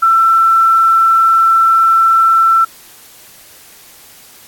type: tone with quantisation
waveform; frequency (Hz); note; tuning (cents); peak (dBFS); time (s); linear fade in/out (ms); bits
sine; 1339; E6; +27; -6; 0.02-2.65; 10; 6
effects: white hiss -40 dBFS RMS until 4.47 s + AAC 64 kbps